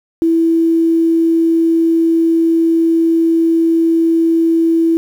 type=tone; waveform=sine; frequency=329.6 Hz; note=E4; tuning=in tune; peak=-9 dBFS; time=0.22-4.97 s; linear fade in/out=0 ms; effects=7-bit